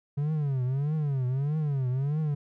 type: tone with vibrato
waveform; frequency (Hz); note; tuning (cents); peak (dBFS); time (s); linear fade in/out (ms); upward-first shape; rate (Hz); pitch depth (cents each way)
triangle; 140; C#3; +18; -23; 0.17-2.35; 10; triangle; 1.6; 220
effects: none